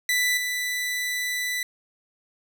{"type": "tone with level steps", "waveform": "sawtooth", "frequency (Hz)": 1984, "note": "B6", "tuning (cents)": 7, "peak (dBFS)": [-17, -22], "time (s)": [0.09, 1.63], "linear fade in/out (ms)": 2, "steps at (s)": 0.37, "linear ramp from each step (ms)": 5, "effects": []}